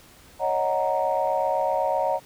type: chord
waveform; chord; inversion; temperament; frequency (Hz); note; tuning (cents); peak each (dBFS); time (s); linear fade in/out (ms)
sine; D# minor seventh; third; equal; 554.4 / 622.3 / 740 / 932.3; C#5 / D#5 / F#5 / A#5; 0 / 0 / 0 / 0; -26; 0.39-2.2; 50
effects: tanh soft clip ceiling -12 dBFS + pink hiss -51 dBFS RMS until 2.25 s